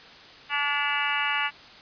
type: harmonic tone with a mistuned harmonic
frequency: 288.1 Hz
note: D4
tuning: 33 cents flat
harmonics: 3 / 4 / 5 / 6 / 7 / 8 / 9 / 10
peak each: -32 / -32 / -32 / -32 / -32 / -32 / -32 / -32 dBFS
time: 0.49-1.51 s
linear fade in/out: 50 ms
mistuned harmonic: 9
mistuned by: +49 cents
effects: white hiss -47 dBFS RMS until 1.81 s + resampled to 11025 Hz